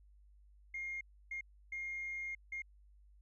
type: tone bursts at uneven times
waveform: sine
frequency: 2130 Hz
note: C7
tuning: 30 cents sharp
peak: -38 dBFS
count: 4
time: 0.74-1.01 / 1.31-1.41 / 1.72-2.35 / 2.52-2.62 s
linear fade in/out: 5 ms
effects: tanh soft clip ceiling -35 dBFS + added 50 Hz sine -60 dBFS peak until 3.21 s